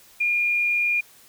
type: tone with frequency modulation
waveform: sine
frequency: 2420 Hz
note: D#7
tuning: 49 cents flat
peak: -19 dBFS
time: 0.2-1.01 s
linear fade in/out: 10 ms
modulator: 111 Hz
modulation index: 0.2
effects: white hiss -52 dBFS RMS until 1.28 s